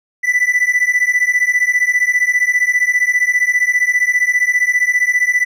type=beating tone pair; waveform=triangle; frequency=1975.5 / 1990.5 Hz; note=B6 / B6; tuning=0 / +13 cents; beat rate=15 Hz; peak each=-13 dBFS; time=0.23-5.45 s; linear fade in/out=20 ms; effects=none